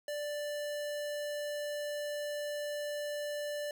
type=tone; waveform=square; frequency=588 Hz; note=D5; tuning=2 cents sharp; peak=-36 dBFS; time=0.08-3.71 s; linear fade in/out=2 ms; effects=none